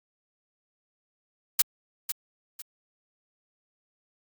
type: noise with echo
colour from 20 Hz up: blue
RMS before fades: -19 dBFS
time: 1.59-1.62 s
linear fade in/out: 5 ms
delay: 500 ms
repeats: 2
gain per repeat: -10 dB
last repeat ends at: 2.62 s
effects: Opus 48 kbps